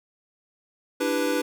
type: chord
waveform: square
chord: E minor seventh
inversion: third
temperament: equal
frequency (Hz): 293.7 / 329.6 / 392 / 493.9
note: D4 / E4 / G4 / B4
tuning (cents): 0 / 0 / 0 / 0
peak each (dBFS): -28 / -31 / -32 / -27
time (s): 1-1.42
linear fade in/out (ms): 10
effects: none